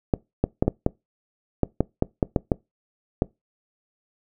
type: clicks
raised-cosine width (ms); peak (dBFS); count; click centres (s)
2; -5; 12; 0.138 / 0.44 / 0.625 / 0.68 / 0.864 / 1.633 / 1.806 / 2.024 / 2.228 / 2.362 / 2.518 / 3.221
effects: noise-tail reverb RT60 0.2 s tail -23 dB re dry